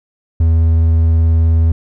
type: tone with vibrato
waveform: triangle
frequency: 81.6 Hz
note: E2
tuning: 17 cents flat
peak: -6 dBFS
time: 0.4-1.72 s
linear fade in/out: 5 ms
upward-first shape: sine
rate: 19 Hz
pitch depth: 11 cents each way
effects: none